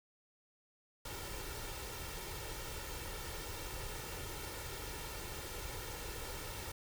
pink noise with comb filter, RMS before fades -44 dBFS, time 1.05-6.72 s, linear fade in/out 5 ms, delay 2.2 ms, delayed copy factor +0.6, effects none

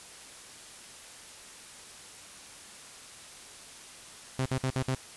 sawtooth tone bursts, 130.81 Hz, C3, in tune, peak -23 dBFS, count 5, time 4.39-4.947 s, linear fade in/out 0 ms, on 65 ms, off 58 ms, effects white hiss -48 dBFS RMS until 5.16 s + resampled to 24000 Hz

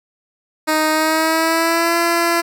10% pulse tone with pitch glide, 311.1 to 339.3 Hz, D#4 to F4, 0 to -50 cents, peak -6 dBFS, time 0.67-2.42 s, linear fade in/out 20 ms, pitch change +150 cents, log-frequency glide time 0.91-1.97 s, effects none

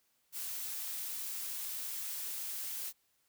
blue noise, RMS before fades -40 dBFS, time 0.32-2.93 s, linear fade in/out 50 ms, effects white hiss -75 dBFS RMS until 3.28 s

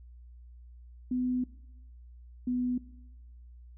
sine tone pair in turn, 251.1 / 248.4 Hz, B3 / B3, +29 / +10 cents, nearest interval unison, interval 19 cents, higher first, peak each -27 dBFS, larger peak neither, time 1.11-1.44 / 2.47-2.78 s, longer first, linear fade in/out 5 ms, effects noise-tail reverb RT60 1.0 s tail -20 dB re dry + added 60 Hz sine -48 dBFS peak until 3.77 s

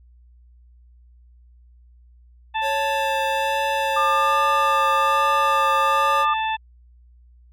harmonic tone, 880 Hz, A5, in tune, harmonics 1 / 2 / 3 / 4, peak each -22 / -30 / -30 / -33 dBFS, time 2.54-6.57 s, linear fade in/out 20 ms
square tone with vibrato, 549 Hz, C#5, 17 cents flat, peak -26 dBFS, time 2.61-6.26 s, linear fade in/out 50 ms, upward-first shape sine, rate 1.2 Hz, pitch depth 20 cents each way
sine tone, 1200 Hz, D6, 37 cents sharp, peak -18 dBFS, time 3.96-6.34 s, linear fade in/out 10 ms
effects added 60 Hz sine -48 dBFS peak until 7.52 s

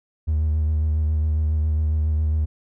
triangle tone with vibrato, 77.3 Hz, D#2, 11 cents flat, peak -15 dBFS, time 0.27-2.46 s, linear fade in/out 20 ms, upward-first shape sine, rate 7.3 Hz, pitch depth 26 cents each way, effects tanh soft clip ceiling -13 dBFS

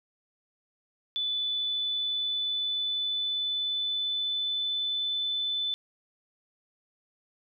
sine tone with pitch glide, 3485 to 3511 Hz, A7 to A7, -17 to -4 cents, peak -27 dBFS, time 1.16-5.74 s, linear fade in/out 0 ms, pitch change +13 cents, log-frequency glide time 1.45-5.05 s, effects none

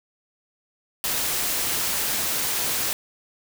white noise, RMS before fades -25 dBFS, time 1.04-2.93 s, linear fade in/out 0 ms, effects none

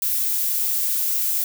violet noise, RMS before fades -22 dBFS, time 0.02-1.44 s, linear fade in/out 2 ms, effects none

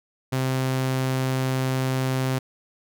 sawtooth tone, 130.81 Hz, C3, in tune, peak -18 dBFS, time 0.32-2.39 s, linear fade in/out 10 ms, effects none

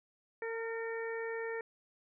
harmonic tone with a mistuned harmonic, 454.8 Hz, A#4, 43 cents flat, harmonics 1 / 2 / 3 / 4 / 5, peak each -37 / -47 / -50 / -43 / -50 dBFS, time 0.42-1.61 s, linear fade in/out 2 ms, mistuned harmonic 3, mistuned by +26 cents, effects none

